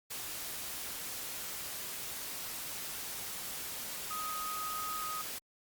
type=tone in noise; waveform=sine; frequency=1254 Hz; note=D#6; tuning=13 cents sharp; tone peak=-37 dBFS; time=4.1-5.22 s; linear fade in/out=10 ms; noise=white; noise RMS=-41 dBFS; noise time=0.1-5.39 s; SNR=+1 dB; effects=Opus 48 kbps